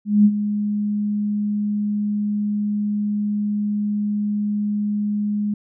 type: tone with ADSR envelope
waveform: sine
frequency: 207.7 Hz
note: G#3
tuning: in tune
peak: -8 dBFS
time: 0.05-5.54 s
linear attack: 200 ms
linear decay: 55 ms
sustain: -11 dB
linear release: 4 ms
effects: none